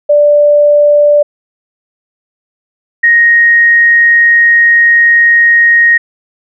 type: tone pair in turn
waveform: sine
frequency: 587.3 / 1870.5 Hz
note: D5 / A#6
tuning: 0 / +5 cents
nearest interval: octave + minor sixth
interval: 2005 cents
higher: second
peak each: -3 dBFS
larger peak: neither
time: 0.09-1.23 / 3.03-5.98 s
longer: second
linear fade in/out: 10 ms
effects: none